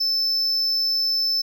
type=tone; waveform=triangle; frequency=5274 Hz; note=E8; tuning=in tune; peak=-18 dBFS; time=0-1.42 s; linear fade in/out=10 ms; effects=10-bit